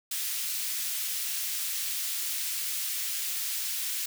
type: high-pass noise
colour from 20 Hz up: white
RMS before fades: -32 dBFS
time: 0.11-4.06 s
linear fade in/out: 5 ms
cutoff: 2300 Hz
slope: 12 dB/octave
effects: none